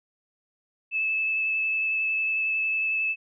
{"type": "tone with vibrato", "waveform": "sine", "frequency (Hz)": 2614, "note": "E7", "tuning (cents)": -15, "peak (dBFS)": -23, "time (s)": [0.91, 3.16], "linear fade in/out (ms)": 50, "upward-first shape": "square", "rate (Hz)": 11, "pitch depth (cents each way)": 9, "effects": []}